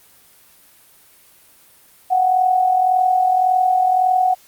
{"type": "tone with amplitude modulation", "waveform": "sine", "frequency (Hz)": 740, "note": "F#5", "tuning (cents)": 0, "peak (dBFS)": -10, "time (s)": [2.1, 4.35], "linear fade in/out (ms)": 20, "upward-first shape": "sine", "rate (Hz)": 41.8, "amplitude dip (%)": 55, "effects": ["white hiss -50 dBFS RMS until 4.47 s", "Opus 32 kbps"]}